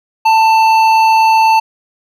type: tone with hard clipping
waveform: triangle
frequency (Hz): 888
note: A5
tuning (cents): +16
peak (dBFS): -8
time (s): 0.25-1.6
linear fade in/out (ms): 10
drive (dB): 13
effects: none